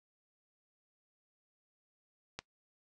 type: click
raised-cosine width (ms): 0.2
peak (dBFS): -22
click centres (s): 2.39
effects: noise-tail reverb RT60 0.1 s tail -21 dB re dry + resampled to 22050 Hz